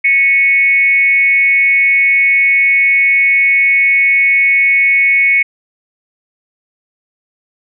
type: tone with frequency modulation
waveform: sine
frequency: 2210 Hz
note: C#7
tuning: 6 cents flat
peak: -7 dBFS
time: 0.04-5.43 s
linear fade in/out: 10 ms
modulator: 272 Hz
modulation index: 0.46
effects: none